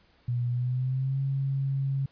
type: tone with pitch glide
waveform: sine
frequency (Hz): 121.5 to 136.38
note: B2 to C#3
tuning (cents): -28 to -28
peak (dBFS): -25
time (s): 0.28-2.06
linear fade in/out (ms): 5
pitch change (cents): +200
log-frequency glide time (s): 0.5-1.2
effects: pink hiss -63 dBFS RMS until 2.11 s + resampled to 11025 Hz